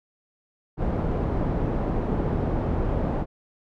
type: low-pass noise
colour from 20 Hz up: pink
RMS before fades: -25 dBFS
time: 0.77-3.26 s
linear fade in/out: 50 ms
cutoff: 650 Hz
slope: 12 dB/octave
effects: none